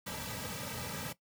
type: noise with comb filter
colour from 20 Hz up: pink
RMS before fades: -40 dBFS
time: 0.06-1.13 s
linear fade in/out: 10 ms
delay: 2.8 ms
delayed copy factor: -0.95
effects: noise-tail reverb RT60 0.1 s tail -17 dB re dry + high-pass 80 Hz 12 dB/octave